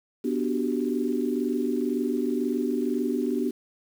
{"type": "chord", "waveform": "sine", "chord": "G major seventh", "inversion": "first", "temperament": "equal", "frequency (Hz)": [246.9, 293.7, 370, 392], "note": ["B3", "D4", "F#4", "G4"], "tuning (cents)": [0, 0, 0, 0], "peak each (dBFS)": [-27, -29, -31, -31], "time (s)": [0.24, 3.51], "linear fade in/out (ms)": 10, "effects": ["8-bit"]}